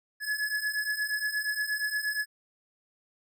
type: beating tone pair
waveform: square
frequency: 1698 / 1706.5 Hz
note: G#6 / G#6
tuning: +38 / +47 cents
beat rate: 8.5 Hz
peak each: -34 / -31 dBFS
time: 0.2-2.26 s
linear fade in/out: 50 ms
effects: none